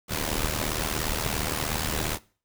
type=noise with amplitude modulation; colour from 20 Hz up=pink; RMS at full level=-25 dBFS; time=0.08-2.19 s; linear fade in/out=50 ms; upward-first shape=sine; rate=77.1 Hz; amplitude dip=80%; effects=noise-tail reverb RT60 0.4 s tail -21 dB re dry